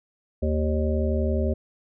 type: harmonic tone with a mistuned harmonic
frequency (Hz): 77.2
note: D#2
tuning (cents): -13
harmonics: 1 / 3 / 5 / 7 / 8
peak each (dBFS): -23 / -28 / -30 / -31 / -32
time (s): 0.42-1.54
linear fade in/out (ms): 10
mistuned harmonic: 8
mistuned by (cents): -16
effects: none